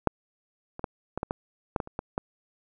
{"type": "clicks", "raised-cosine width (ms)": 1, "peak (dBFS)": [-6, -24, -14, -16, -15, -14, -11, -15, -27, -16, -13], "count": 11, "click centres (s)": [0.073, 0.794, 0.842, 1.176, 1.231, 1.309, 1.762, 1.802, 1.874, 1.991, 2.179], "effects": []}